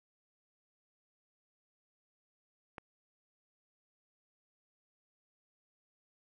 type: click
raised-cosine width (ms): 0.5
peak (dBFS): -28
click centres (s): 2.782
effects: none